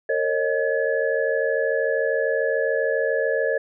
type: tone cluster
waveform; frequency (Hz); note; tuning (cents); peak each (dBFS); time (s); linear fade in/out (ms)
sine; 455.8 / 543 / 616 / 1704; A#4 / C#5 / D#5 / G#6; -39 / -36 / -17 / +44; -24 / -24 / -26 / -27; 0.09-3.58; 5
effects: none

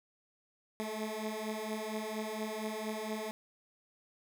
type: beating tone pair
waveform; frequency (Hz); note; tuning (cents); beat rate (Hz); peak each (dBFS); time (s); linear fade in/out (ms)
15% pulse; 214 / 218.3; A3 / A3; -48 / -13; 4.3; -34 / -32; 0.8-3.31; 0
effects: none

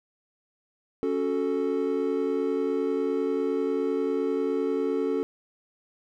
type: chord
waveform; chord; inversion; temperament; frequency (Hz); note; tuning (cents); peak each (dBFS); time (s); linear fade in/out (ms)
triangle; F# minor; second; equal; 277.2 / 370 / 440; C#4 / F#4 / A4; 0 / 0 / 0; -27 / -28 / -25; 1.03-5.23; 0
effects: none

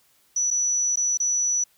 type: tone with dropouts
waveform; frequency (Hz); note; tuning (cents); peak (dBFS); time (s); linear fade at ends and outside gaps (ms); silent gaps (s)
sine; 5920; F#8; 0; -20; 0.36-1.64; 5; 0.505-0.51 / 0.959-0.971 / 1.174-1.2
effects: white hiss -62 dBFS RMS until 1.77 s

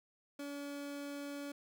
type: tone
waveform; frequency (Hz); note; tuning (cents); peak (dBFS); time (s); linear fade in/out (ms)
30% pulse; 285; C#4; +48; -39; 0.39-1.52; 5
effects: none

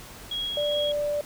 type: tone with tremolo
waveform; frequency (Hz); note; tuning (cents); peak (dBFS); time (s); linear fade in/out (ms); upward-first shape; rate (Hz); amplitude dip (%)
sine; 3305; G#7; -9; -27; 0.31-0.92; 5; sine; 2.5; 25
type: tone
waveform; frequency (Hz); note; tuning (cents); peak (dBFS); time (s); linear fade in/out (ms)
sine; 587.3; D5; 0; -24; 0.57-1.21; 2
effects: pink hiss -44 dBFS RMS until 1.25 s

